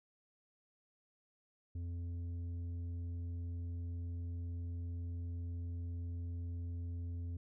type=tone with tanh clipping; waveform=triangle; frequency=86.2 Hz; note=F2; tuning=22 cents flat; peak=-40 dBFS; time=1.75-7.37 s; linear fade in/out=5 ms; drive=11 dB; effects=none